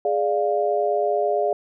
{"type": "chord", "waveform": "sine", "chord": "D diminished", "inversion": "second", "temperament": "equal with one note detuned", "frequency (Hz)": [415.3, 589.4, 698.5], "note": ["Ab4", "D5", "F5"], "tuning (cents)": [0, 6, 0], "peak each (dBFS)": -23, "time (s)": [0.05, 1.53], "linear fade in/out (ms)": 2, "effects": []}